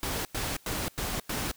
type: noise bursts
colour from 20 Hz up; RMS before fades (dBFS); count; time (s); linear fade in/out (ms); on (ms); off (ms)
pink; -32; 5; 0.03-1.514; 0; 220; 96
effects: white hiss -58 dBFS RMS until 1.56 s